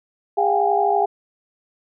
sine tone cluster, 406 / 701 / 770 / 822 Hz, G#4 / F5 / G5 / G#5, -39 / +6 / -31 / -18 cents, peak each -21 dBFS, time 0.37-1.06 s, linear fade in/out 10 ms, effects none

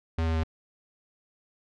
square tone with pitch steps, 81.9 / 81.1 / 80.31 Hz, E2 / E2 / E2, -11 / -28 / -45 cents, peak -25 dBFS, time 0.18-0.435 s, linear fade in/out 5 ms, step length 85 ms, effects low-pass 4000 Hz 12 dB/octave

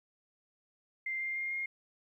sine tone with pitch steps, 2093 / 2106 / 2120 / 2133 Hz, C7 / C7 / C7 / C7, 0 / +11 / +22 / +33 cents, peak -33 dBFS, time 1.06-1.66 s, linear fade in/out 5 ms, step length 150 ms, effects 12-bit

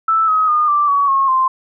sine tone with pitch steps, 1318.5 / 1268.4 / 1220.3 / 1174 / 1129.4 / 1086.5 / 1045.3 Hz, E6 / D#6 / D#6 / D6 / C#6 / C#6 / C6, 0 / +33 / -34 / -1 / +32 / -35 / -2 cents, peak -11 dBFS, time 0.08-1.48 s, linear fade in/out 5 ms, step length 200 ms, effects none

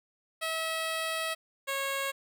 10% pulse tone pair in turn, 646 / 547.7 Hz, E5 / C#5, -35 / -21 cents, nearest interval minor third, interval 286 cents, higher first, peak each -22 dBFS, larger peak neither, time 0.41-1.35 / 1.67-2.12 s, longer first, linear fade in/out 20 ms, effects none

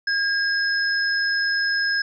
sine tone pair together, 1623 / 5153 Hz, G#6 / E8, -40 / -40 cents, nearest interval octave + minor sixth, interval 2000 cents, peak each -20 / -26 dBFS, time 0.07-2.02 s, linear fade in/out 5 ms, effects none

